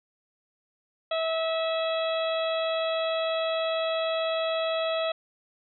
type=harmonic tone with a mistuned harmonic; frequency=649 Hz; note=E5; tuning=27 cents flat; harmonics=1 / 2 / 3 / 4 / 5 / 6; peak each=-26 / -34 / -41 / -38 / -36 / -39 dBFS; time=1.11-5.12 s; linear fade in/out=5 ms; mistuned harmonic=5; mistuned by=+46 cents; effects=none